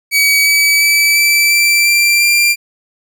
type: tone with pitch steps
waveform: sawtooth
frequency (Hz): 2272 / 2289 / 2306 / 2324 / 2341 / 2359 / 2377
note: C#7 / D7 / D7 / D7 / D7 / D7 / D7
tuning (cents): +42 / -45 / -32 / -19 / -6 / +7 / +20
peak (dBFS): -5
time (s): 0.11-2.56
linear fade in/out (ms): 50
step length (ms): 350
effects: none